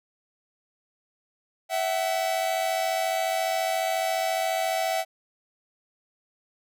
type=tone pair together; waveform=45% pulse; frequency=659.3 / 753.7 Hz; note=E5 / F#5; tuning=0 / +32 cents; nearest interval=major second; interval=232 cents; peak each=-27 / -27 dBFS; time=1.69-5.05 s; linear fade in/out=50 ms; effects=none